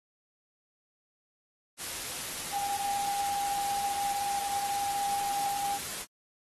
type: tone in noise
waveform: sine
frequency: 804 Hz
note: G5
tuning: 44 cents sharp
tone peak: -29 dBFS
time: 2.51-5.79 s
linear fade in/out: 50 ms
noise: white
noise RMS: -37 dBFS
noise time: 1.77-6.06 s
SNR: +5 dB
effects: AAC 32 kbps